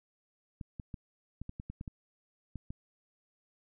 clicks, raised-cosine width 5 ms, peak -28 dBFS, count 11, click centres 0.612 / 0.798 / 0.942 / 1.416 / 1.494 / 1.599 / 1.7 / 1.811 / 1.878 / 2.557 / 2.705 s, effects none

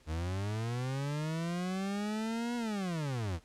40% pulse linear two-way sweep, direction up then down, 75.7 to 242.5 to 75.7 Hz, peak -32 dBFS, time 0.06-3.4 s, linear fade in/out 50 ms, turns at 2.56 s, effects pink hiss -64 dBFS RMS until 3.44 s + low-pass 9000 Hz 12 dB/octave

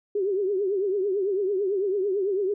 sine tone with vibrato, 392 Hz, G4, in tune, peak -22 dBFS, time 0.15-2.54 s, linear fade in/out 5 ms, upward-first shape triangle, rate 9 Hz, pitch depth 140 cents each way, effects none

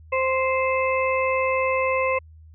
harmonic tone, 523.3 Hz, C5, in tune, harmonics 1 / 2 / 4 / 5, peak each -22 / -25 / -28 / -29 dBFS, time 0.12-2.19 s, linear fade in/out 10 ms, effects added 79 Hz sine -44 dBFS peak until 2.54 s

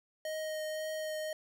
square tone with vibrato, 623 Hz, D#5, 2 cents sharp, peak -36 dBFS, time 0.25-1.33 s, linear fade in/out 2 ms, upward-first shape triangle, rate 1.9 Hz, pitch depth 12 cents each way, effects none

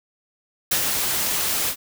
white noise with ADSR envelope, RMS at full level -19 dBFS, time 0.71-1.76 s, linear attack 8 ms, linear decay 84 ms, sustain -4 dB, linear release 75 ms, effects none

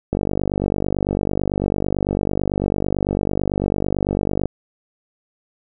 click train, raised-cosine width 2 ms, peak -6 dBFS, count 213, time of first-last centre 0.13-4.457 s, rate 49 Hz, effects none

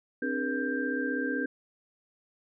sine tone cluster, 263.6 / 299.4 / 413.8 / 479.1 / 1581 Hz, C4 / D4 / G#4 / A#4 / G6, +13 / +33 / -6 / +47 / +14 cents, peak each -32 / -35 / -38 / -36 / -33 dBFS, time 0.22-1.46 s, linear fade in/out 5 ms, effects none

